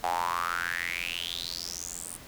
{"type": "tone with high-pass filter sweep", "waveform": "square", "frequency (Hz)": 43.13, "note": "F1", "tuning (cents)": -21, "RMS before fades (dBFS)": -33, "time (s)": [0.03, 2.17], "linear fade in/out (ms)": 10, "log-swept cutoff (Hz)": [750, 9500], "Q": 7.2, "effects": ["pink hiss -48 dBFS RMS until 2.27 s"]}